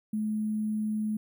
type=tone with sample-and-hold; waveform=sine; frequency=214.1 Hz; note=A3; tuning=47 cents flat; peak=-27 dBFS; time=0.13-1.17 s; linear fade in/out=5 ms; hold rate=11025 Hz; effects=none